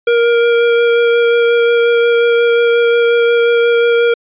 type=tone with vibrato; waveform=square; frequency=470 Hz; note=A#4; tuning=14 cents sharp; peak=-9 dBFS; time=0.07-4.14 s; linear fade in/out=5 ms; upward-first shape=sine; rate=5.6 Hz; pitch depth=10 cents each way; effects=resampled to 8000 Hz